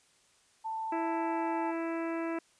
sine tone with pitch glide, 887 to 879.3 Hz, A5 to A5, +14 to -1 cents, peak -33 dBFS, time 0.64-1.72 s, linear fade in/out 20 ms, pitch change -15 cents, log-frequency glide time 1.13-1.42 s
harmonic tone, 330.6 Hz, E4, 5 cents sharp, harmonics 1 / 2 / 3 / 4 / 5 / 6 / 7 / 8, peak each -33 / -39 / -43 / -45 / -47 / -49 / -50 / -51 dBFS, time 0.92-2.39 s, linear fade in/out 5 ms
effects white hiss -66 dBFS RMS until 2.59 s + resampled to 22050 Hz

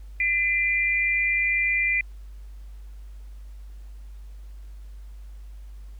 sine tone pair together, 2026 / 2384 Hz, B6 / D7, +44 / +25 cents, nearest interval minor third, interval 281 cents, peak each -23 dBFS, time 0.2-2.01 s, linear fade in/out 2 ms, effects added 50 Hz sine -38 dBFS peak until 5.99 s + pink hiss -62 dBFS RMS until 5.99 s

